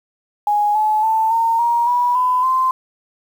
sine tone with pitch steps, 830.6 / 857.4 / 885.1 / 913.7 / 943.1 / 973.6 / 1005 / 1037.5 Hz, G#5 / A5 / A5 / A#5 / A#5 / B5 / B5 / C6, 0 / -45 / +10 / -35 / +20 / -25 / +30 / -15 cents, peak -13 dBFS, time 0.47-2.71 s, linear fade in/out 2 ms, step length 280 ms, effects 7-bit

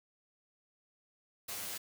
white noise with comb filter, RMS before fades -41 dBFS, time 1.48-1.78 s, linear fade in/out 10 ms, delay 10 ms, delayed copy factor +0.9, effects none

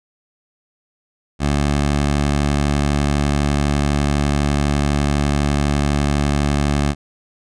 15% pulse tone, 72 Hz, D2, 34 cents flat, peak -9 dBFS, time 1.39-6.95 s, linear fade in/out 50 ms, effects resampled to 22050 Hz

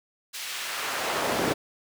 brown noise with high-pass filter sweep, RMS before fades -29 dBFS, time 0.33-1.54 s, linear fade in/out 20 ms, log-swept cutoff 3700 to 280 Hz, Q 0.76, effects none

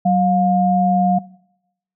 sine tone pair together, 188.05 / 710 Hz, F#3 / F5, +28 / +28 cents, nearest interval octave + major seventh, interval 2300 cents, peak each -15 dBFS, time 0.05-1.19 s, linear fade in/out 10 ms, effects noise-tail reverb RT60 0.8 s tail -22 dB re dry

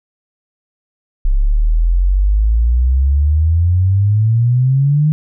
sine exponential sweep, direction up, 33 to 155.56 Hz, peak -9 dBFS, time 1.25-5.12 s, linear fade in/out 0 ms, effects none

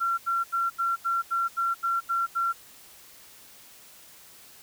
sine tone bursts, 1365 Hz, F6, 40 cents flat, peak -23 dBFS, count 10, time 0-2.529 s, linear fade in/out 20 ms, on 180 ms, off 81 ms, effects white hiss -51 dBFS RMS until 4.62 s

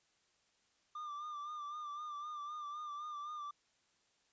triangle tone with vibrato, 1192 Hz, D6, 25 cents sharp, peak -40 dBFS, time 0.95-3.51 s, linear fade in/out 5 ms, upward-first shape sine, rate 3.9 Hz, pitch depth 46 cents each way, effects white hiss -75 dBFS RMS until 4.32 s + resampled to 16000 Hz

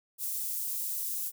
white high-pass noise, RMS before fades -34 dBFS, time 0.18-1.32 s, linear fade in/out 50 ms, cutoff 9400 Hz, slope 12 dB/octave, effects none

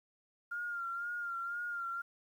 sine tone with vibrato, 1400 Hz, F6, 4 cents sharp, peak -36 dBFS, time 0.51-2.02 s, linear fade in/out 10 ms, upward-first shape sine, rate 2 Hz, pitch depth 41 cents each way, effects 11-bit

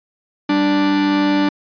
45% pulse tone pair together, 195.3 / 293.7 Hz, G3 / D4, -6 / 0 cents, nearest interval perfect fifth, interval 706 cents, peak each -22 / -14 dBFS, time 0.49-1.49 s, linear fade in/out 5 ms, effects resampled to 11025 Hz

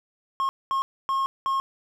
triangle tone bursts at uneven times, 1079 Hz, C#6, 47 cents flat, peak -20 dBFS, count 4, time 0.4-0.49 / 0.71-0.82 / 1.09-1.26 / 1.46-1.6 s, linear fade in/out 0 ms, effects none

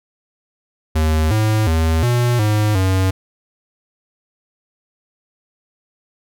square tone with pitch steps, 78.4 / 108.4 / 80.6 / 121.2 / 106.1 / 94.4 Hz, D#2 / A2 / E2 / B2 / G#2 / F#2, +14 / -25 / -38 / -32 / +38 / +35 cents, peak -14 dBFS, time 0.95-3.11 s, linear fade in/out 10 ms, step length 360 ms, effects none

